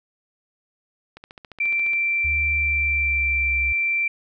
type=click train; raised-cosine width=0.3 ms; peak=-24 dBFS; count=12; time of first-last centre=1.17-1.934 s; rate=14.4 Hz
type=tone; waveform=sine; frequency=2349 Hz; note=D7; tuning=in tune; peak=-19 dBFS; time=1.6-4.08 s; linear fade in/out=5 ms
type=tone with pitch glide; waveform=sine; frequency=73.42 to 65.03 Hz; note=D2 to C2; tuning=0 to -10 cents; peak=-26 dBFS; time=2.24-3.73 s; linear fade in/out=10 ms; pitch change=-210 cents; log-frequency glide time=2.6-3.53 s
effects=none